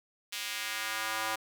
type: tone with high-pass filter sweep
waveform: square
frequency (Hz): 110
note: A2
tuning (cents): 0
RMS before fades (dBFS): -35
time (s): 0.32-1.36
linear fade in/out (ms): 10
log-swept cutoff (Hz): 2900 to 930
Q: 1.2
effects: none